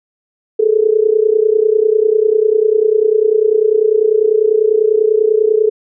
sine tone with amplitude modulation, 432.9 Hz, A4, 28 cents flat, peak -5 dBFS, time 0.59-5.7 s, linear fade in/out 10 ms, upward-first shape sine, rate 30.1 Hz, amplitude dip 85%, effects none

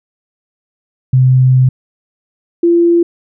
sine tone pair in turn, 129 / 341.8 Hz, C3 / F4, -24 / -37 cents, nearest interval octave + perfect fourth, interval 1687 cents, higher second, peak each -5 / -6 dBFS, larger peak first, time 1.13-1.69 / 2.63-3.03 s, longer first, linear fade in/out 5 ms, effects none

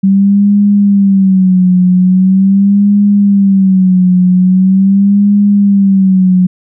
sine tone with vibrato, 192.4 Hz, G3, 32 cents flat, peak -4 dBFS, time 0.03-6.47 s, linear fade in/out 10 ms, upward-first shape sine, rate 0.42 Hz, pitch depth 100 cents each way, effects none

